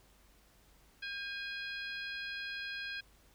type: harmonic tone with a mistuned harmonic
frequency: 828 Hz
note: G#5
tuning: 5 cents flat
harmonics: 2 / 3 / 4 / 5 / 6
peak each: -41 / -45 / -47 / -49 / -51 dBFS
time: 1.02-3.01 s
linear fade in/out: 10 ms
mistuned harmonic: 2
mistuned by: -55 cents
effects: added 50 Hz sine -66 dBFS peak until 3.34 s + pink hiss -66 dBFS RMS until 3.34 s